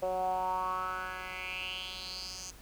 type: tone with band-pass filter sweep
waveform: 10% pulse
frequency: 185 Hz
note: F#3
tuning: in tune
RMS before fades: -36 dBFS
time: 0.02-2.51 s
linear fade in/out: 10 ms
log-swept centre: 580 to 6300 Hz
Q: 5.2
effects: added 50 Hz sine -54 dBFS peak until 2.61 s + pink hiss -55 dBFS RMS until 2.61 s